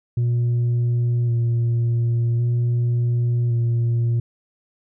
sine tone with vibrato, 118.7 Hz, A#2, 32 cents sharp, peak -14 dBFS, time 0.17-4.2 s, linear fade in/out 5 ms, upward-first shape square, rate 0.45 Hz, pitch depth 18 cents each way, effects tanh soft clip ceiling -16 dBFS

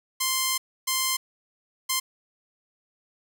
5% pulse tone bursts at uneven times, 1046.5 Hz, C6, in tune, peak -11 dBFS, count 3, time 0.2-0.58 / 0.87-1.17 / 1.89-2 s, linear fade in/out 10 ms, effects none

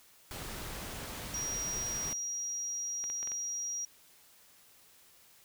pink noise, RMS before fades -42 dBFS, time 0.31-2.13 s, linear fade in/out 0 ms
sine tone, 5720 Hz, F8, 41 cents sharp, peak -34 dBFS, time 1.34-3.85 s, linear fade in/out 2 ms
clicks, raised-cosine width 0.3 ms, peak -30 dBFS, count 5, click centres 3.04 / 3.1 / 3.229 / 3.274 / 3.318 s
effects white hiss -61 dBFS RMS until 5.44 s

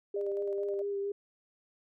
sine tone with vibrato, 400.5 Hz, G4, 37 cents sharp, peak -31 dBFS, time 0.14-1.12 s, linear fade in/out 5 ms, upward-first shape sine, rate 4.4 Hz, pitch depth 17 cents each way
sine tone with tremolo, 602 Hz, D5, 43 cents sharp, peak -36 dBFS, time 0.16-0.82 s, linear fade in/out 5 ms, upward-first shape square, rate 9.5 Hz, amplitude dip 45%
effects none

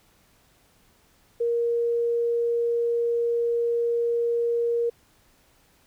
sine tone, 470 Hz, A#4, 14 cents sharp, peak -21 dBFS, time 1.4-4.9 s, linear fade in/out 10 ms, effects pink hiss -61 dBFS RMS until 5.86 s

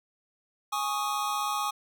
square chord, Ab suspended fourth, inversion none, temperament equal, 830.6 / 1108.7 / 1244.5 Hz, Ab5 / Db6 / Eb6, 0 / 0 / 0 cents, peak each -33 dBFS, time 0.72-1.71 s, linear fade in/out 10 ms, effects none

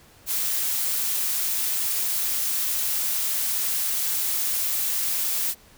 blue noise, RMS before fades -25 dBFS, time 0.26-5.55 s, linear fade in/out 50 ms, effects pink hiss -53 dBFS RMS until 5.77 s

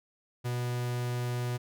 45% pulse tone, 122.5 Hz, B2, 14 cents flat, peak -30 dBFS, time 0.44-1.58 s, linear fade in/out 20 ms, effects none

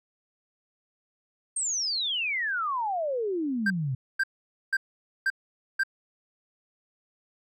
sine exponential sweep, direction down, 8690 to 123.47 Hz, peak -26 dBFS, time 1.56-3.95 s, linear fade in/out 5 ms
triangle tone bursts, 1579 Hz, G6, 12 cents sharp, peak -20 dBFS, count 5, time 3.66-5.835 s, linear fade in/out 5 ms, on 43 ms, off 490 ms
effects none

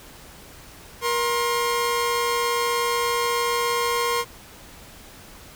sawtooth tone pair together, 473.7 / 1064.2 Hz, A#4 / C6, +28 / +29 cents, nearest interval octave + major second, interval 1401 cents, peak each -20 dBFS, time 1.01-4.25 s, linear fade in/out 50 ms, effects pink hiss -45 dBFS RMS until 5.55 s

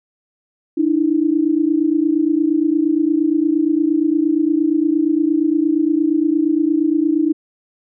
sine tone pair together, 297.5 / 326.1 Hz, D4 / E4, +22 / -19 cents, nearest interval major second, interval 159 cents, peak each -16 dBFS, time 0.77-7.33 s, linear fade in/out 10 ms, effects none

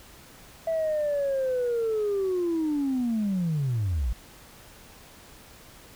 sine linear sweep, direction down, 660 to 50.8 Hz, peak -22 dBFS, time 0.67-4.13 s, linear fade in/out 5 ms, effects tanh soft clip ceiling -21 dBFS + pink hiss -50 dBFS RMS until 5.95 s

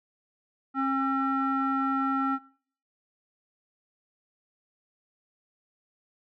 square tone with low-pass filter, 269.5 Hz, C#4, 49 cents flat, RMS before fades -27 dBFS, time 0.74-2.39 s, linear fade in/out 50 ms, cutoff 1300 Hz, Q 5.2, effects noise-tail reverb RT60 0.5 s tail -21 dB re dry

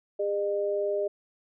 sine tone pair together, 405.4 / 607 Hz, G#4 / D#5, -42 / -43 cents, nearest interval perfect fifth, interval 699 cents, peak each -28 dBFS, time 0.19-1.08 s, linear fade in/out 10 ms, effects none

